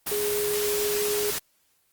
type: tone in noise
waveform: sine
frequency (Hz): 415.3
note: G#4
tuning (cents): 0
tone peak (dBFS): -25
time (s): 0.11-1.31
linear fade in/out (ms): 10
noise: white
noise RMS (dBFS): -29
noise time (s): 0.06-1.39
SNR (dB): +1
effects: white hiss -67 dBFS RMS until 1.92 s + Opus 24 kbps